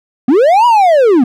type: linear two-way sweep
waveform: triangle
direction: up then down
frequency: 226.5 to 987.8 to 226.5 Hz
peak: -3 dBFS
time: 0.28-1.24 s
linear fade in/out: 5 ms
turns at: 0.66 s
effects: none